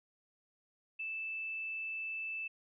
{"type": "tone", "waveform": "sine", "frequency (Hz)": 2637, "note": "E7", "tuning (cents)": 0, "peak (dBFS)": -37, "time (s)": [0.99, 2.48], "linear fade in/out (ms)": 10, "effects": []}